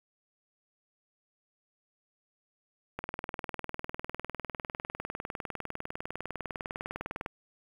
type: click train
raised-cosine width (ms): 0.5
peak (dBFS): -20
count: 86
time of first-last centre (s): 2.99-7.261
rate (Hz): 19.9
effects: 8-bit